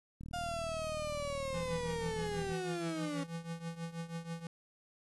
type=click train; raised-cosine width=5 ms; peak=-34 dBFS; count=92; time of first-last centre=0.21-2.52 s; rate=39.4 Hz
type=linear sweep; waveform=35% pulse; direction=down; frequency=710 to 276.2 Hz; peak=-35 dBFS; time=0.33-3.24 s; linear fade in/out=10 ms
type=tone with tremolo; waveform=square; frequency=166.7 Hz; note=E3; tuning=20 cents sharp; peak=-37 dBFS; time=1.54-4.47 s; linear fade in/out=2 ms; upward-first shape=triangle; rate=6.2 Hz; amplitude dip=85%
effects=resampled to 24000 Hz + 11-bit